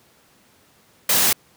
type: noise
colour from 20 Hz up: white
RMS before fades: -17 dBFS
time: 1.09-1.33 s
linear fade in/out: 5 ms
effects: pink hiss -56 dBFS RMS until 1.56 s + high-pass 100 Hz 12 dB/octave